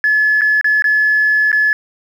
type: tone with dropouts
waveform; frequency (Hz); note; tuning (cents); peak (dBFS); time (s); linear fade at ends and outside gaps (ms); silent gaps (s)
sine; 1715; A6; -45; -9; 0.04-1.73; 1; 0.41-0.417 / 0.612-0.644 / 0.822-0.842 / 1.517-1.528
effects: tanh soft clip ceiling -5 dBFS + 7-bit